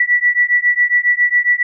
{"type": "beating tone pair", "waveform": "sine", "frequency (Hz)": [1950, 1957.3], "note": ["B6", "B6"], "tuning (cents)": [-23, -16], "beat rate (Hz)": 7.3, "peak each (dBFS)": -14, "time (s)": [0, 1.63], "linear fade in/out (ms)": 5, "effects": []}